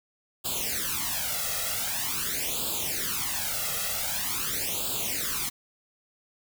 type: noise with flanger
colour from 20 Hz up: white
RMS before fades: -30 dBFS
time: 0.44-5.5 s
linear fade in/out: 20 ms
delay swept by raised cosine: 0.25 to 1.55 ms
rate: 0.45 Hz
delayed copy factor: +0.9
effects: none